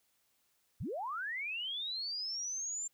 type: linear sweep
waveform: sine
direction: up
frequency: 58.5 to 7340 Hz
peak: -36 dBFS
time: 0.8-2.88 s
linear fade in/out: 10 ms
effects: white hiss -75 dBFS RMS until 2.93 s